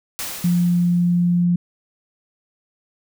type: noise with exponential decay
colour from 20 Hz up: white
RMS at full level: -26 dBFS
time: 0.19-1.44 s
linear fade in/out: 0 ms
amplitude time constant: 270 ms
type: tone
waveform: sine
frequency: 175 Hz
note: F3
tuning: 4 cents sharp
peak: -14 dBFS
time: 0.44-1.56 s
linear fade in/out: 5 ms
effects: none